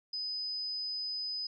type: tone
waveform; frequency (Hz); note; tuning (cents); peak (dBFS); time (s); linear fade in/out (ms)
sine; 5010; D#8; +11; -34; 0.13-1.47; 5
effects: none